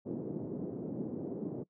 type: band-pass noise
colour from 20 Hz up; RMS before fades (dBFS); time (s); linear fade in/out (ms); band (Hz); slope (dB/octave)
white; -39; 0.05-1.64; 20; 140 to 400; 24
effects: noise-tail reverb RT60 0.1 s tail -22 dB re dry